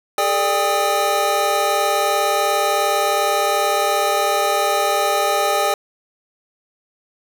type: tone cluster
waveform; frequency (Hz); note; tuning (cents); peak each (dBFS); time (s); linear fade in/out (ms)
square; 404.4 / 444.2 / 593 / 801 / 1256; G#4 / A4 / D5 / G5 / D#6; -46 / +16 / +17 / +37 / +16; -27 / -27 / -22 / -21 / -23; 0.18-5.74; 2
effects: none